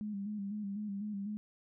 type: tone with vibrato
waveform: sine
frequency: 204.5 Hz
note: G#3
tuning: 26 cents flat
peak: -36 dBFS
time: 0.01-1.37 s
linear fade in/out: 0 ms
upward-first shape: square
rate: 4 Hz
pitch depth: 53 cents each way
effects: none